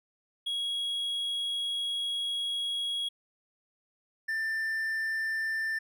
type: tone pair in turn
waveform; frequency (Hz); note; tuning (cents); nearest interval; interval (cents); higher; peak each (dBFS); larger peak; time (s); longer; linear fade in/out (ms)
triangle; 3316 / 1782.7; G#7 / A6; -3 / +22; major seventh; 1075; first; -28 / -27; second; 0.46-3.09 / 4.28-5.79; first; 10
effects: none